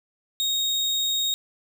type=tone; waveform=35% pulse; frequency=3734 Hz; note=A#7; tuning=2 cents sharp; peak=-20 dBFS; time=0.4-1.34 s; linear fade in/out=0 ms; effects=none